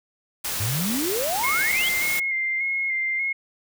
white noise, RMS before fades -28 dBFS, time 0.44-2.2 s, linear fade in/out 10 ms
sine exponential sweep, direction up, 96 to 3405 Hz, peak -24 dBFS, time 0.6-1.89 s, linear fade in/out 5 ms
sine tone with vibrato, 2128 Hz, C7, 29 cents sharp, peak -22 dBFS, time 1.43-3.33 s, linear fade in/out 10 ms, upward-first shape square, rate 1.7 Hz, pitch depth 27 cents each way
effects none

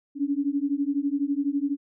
sine beating tone pair, 277.2 / 289.2 Hz, C#4 / D4, 0 / -27 cents, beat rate 12 Hz, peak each -26 / -26 dBFS, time 0.15-1.77 s, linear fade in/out 50 ms, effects none

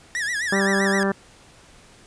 45% pulse tone with vibrato, 1797 Hz, A6, 36 cents sharp, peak -23 dBFS, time 0.15-1.03 s, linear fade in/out 0 ms, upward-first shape sine, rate 7.7 Hz, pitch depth 160 cents each way
harmonic tone, 196 Hz, G3, in tune, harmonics 1 / 2 / 3 / 4 / 5 / 6 / 7 / 8 / 9, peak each -22 / -24 / -28 / -32 / -34 / -32 / -35 / -32 / -31 dBFS, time 0.52-1.12 s, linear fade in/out 5 ms
effects pink hiss -50 dBFS RMS until 2.06 s + resampled to 22050 Hz

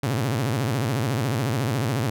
sawtooth tone with vibrato, 123.47 Hz, B2, in tune, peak -18 dBFS, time 0.03-2.1 s, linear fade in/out 5 ms, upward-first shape sine, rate 14 Hz, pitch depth 270 cents each way, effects none

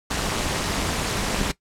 pink noise with amplitude modulation, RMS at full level -21 dBFS, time 0.1-1.52 s, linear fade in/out 10 ms, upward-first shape sine, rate 233 Hz, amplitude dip 85%, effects noise-tail reverb RT60 0.1 s tail -18 dB re dry + low-pass 9000 Hz 12 dB/octave

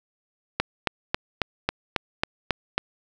click train, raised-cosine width 0.3 ms, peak -5 dBFS, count 9, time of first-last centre 0.6-2.78 s, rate 3.67 Hz, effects none

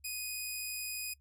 10% pulse tone, 2489 Hz, D#7, in tune, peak -28 dBFS, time 0.04-1.14 s, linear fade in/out 10 ms, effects noise-tail reverb RT60 0.1 s tail -25 dB re dry + added 71 Hz sine -63 dBFS peak until 1.2 s

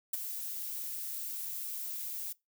violet noise with ADSR envelope, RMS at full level -31 dBFS, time 0.13-2.33 s, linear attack 7 ms, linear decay 20 ms, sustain -8 dB, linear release 9 ms, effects noise-tail reverb RT60 0.2 s tail -22 dB re dry

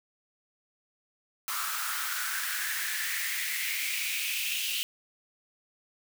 white noise with high-pass filter sweep, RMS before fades -32 dBFS, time 1.48-4.83 s, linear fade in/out 0 ms, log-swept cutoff 1200 to 2900 Hz, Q 5.4, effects none

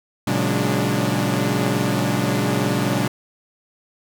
sawtooth tone cluster, 116.5 / 137.3 / 182 / 205.4 / 293.6 Hz, A#2 / C#3 / F#3 / G#3 / D4, -1 / -16 / -28 / -19 / 0 cents, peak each -21 dBFS, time 0.27-3.08 s, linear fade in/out 5 ms, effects none

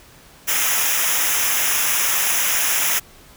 white noise with comb filter, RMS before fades -19 dBFS, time 0.47-3 s, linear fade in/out 20 ms, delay 0.23 ms, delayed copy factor -0.8, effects pink hiss -47 dBFS RMS until 3.36 s

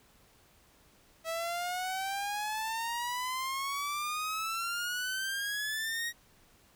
sawtooth exponential sweep, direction up, 648 to 1896 Hz, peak -29 dBFS, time 1.24-6.13 s, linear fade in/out 50 ms, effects pink hiss -63 dBFS RMS until 6.75 s

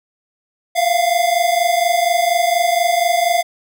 square tone pair together, 681.8 / 706 Hz, F5 / F5, -42 / +19 cents, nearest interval minor second, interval 61 cents, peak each -17 dBFS, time 0.75-3.43 s, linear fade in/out 20 ms, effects none

